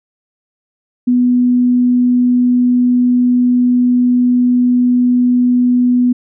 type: tone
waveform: sine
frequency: 246.9 Hz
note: B3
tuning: in tune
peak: -8 dBFS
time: 1.07-6.13 s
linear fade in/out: 10 ms
effects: none